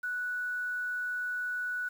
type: tone with quantisation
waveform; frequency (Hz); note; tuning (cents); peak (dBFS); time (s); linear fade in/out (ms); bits
sine; 1477; F#6; -3; -31; 0.03-1.89; 10; 9
effects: none